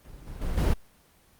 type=noise with level steps; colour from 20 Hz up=brown; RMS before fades=-45 / -39 / -30 / -22 dBFS; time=0.04-0.74 s; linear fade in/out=10 ms; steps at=0.26 / 0.41 / 0.57 s; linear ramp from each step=10 ms; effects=pink hiss -60 dBFS RMS until 1.39 s + Opus 24 kbps